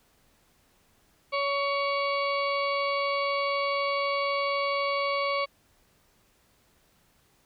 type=harmonic tone; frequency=561 Hz; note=C#5; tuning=21 cents sharp; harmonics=1 / 2 / 4 / 5 / 6 / 7 / 8; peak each=-29 / -29 / -32 / -41 / -43 / -45 / -39 dBFS; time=1.32-5.46 s; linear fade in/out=20 ms; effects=pink hiss -65 dBFS RMS until 7.45 s

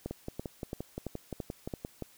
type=two click trains; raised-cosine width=2 ms; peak=-23 / -22 dBFS; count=12 / 6; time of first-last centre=0.11-2.023 / 0.06-1.738 s; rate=5.75 / 2.98 Hz; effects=white hiss -60 dBFS RMS until 2.17 s

